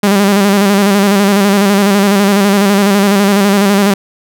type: tone with vibrato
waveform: sawtooth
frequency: 200 Hz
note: G3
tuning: 35 cents sharp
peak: -3 dBFS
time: 0.03-3.94 s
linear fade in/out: 5 ms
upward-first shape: square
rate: 12 Hz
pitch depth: 44 cents each way
effects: none